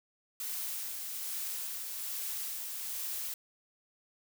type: noise with tremolo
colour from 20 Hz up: blue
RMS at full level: -37 dBFS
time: 0.4-3.34 s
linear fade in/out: 2 ms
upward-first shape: sine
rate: 1.2 Hz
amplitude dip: 30%
effects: none